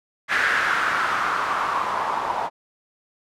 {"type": "noise with low-pass filter sweep", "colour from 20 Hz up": "blue", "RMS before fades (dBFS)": -23, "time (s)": [0.28, 2.5], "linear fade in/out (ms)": 50, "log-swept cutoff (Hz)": [1700, 880], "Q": 4.1, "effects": []}